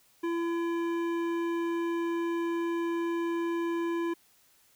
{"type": "tone with hard clipping", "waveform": "sine", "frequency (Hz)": 337.8, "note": "E4", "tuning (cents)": 42, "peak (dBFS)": -30, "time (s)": [0.23, 4.14], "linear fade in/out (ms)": 10, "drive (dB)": 13, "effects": ["white hiss -64 dBFS RMS until 4.75 s"]}